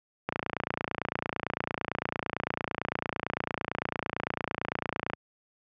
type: click train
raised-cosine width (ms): 0.5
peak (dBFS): -13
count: 141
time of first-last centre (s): 0.29-5.134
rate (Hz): 28.9
effects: high-pass 100 Hz 12 dB/octave